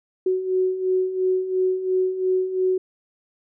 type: beating tone pair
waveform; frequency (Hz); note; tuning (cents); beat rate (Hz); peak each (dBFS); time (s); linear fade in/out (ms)
sine; 370 / 372.9; F#4 / F#4; 0 / +14; 2.9; -26 / -20; 0.26-2.78; 5
effects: none